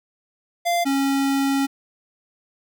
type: tone pair in turn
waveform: square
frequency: 692 / 274.6 Hz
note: F5 / C#4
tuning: -16 / -16 cents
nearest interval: octave + major third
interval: 1600 cents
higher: first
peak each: -19 dBFS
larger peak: neither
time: 0.65-0.85 / 0.85-1.67 s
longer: second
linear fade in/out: 20 ms
effects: none